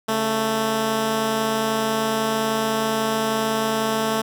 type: tone pair together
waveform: 10% pulse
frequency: 138.59 / 221 Hz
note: C#3 / A3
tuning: 0 / +8 cents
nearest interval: minor sixth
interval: 808 cents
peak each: -24 / -12 dBFS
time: 0.08-4.22 s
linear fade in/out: 10 ms
effects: none